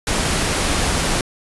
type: noise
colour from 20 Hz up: pink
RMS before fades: -19 dBFS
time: 0.07-1.21 s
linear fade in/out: 2 ms
effects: resampled to 24000 Hz